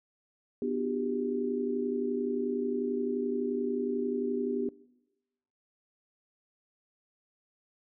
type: tone cluster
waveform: sine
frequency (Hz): 247.5 / 299.7 / 365.2 / 396.6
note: B3 / D4 / F#4 / G4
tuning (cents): +4 / +35 / -23 / +20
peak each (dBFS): -32 / -37 / -39 / -32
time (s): 0.62-4.69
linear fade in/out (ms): 2
effects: noise-tail reverb RT60 1.0 s tail -22 dB re dry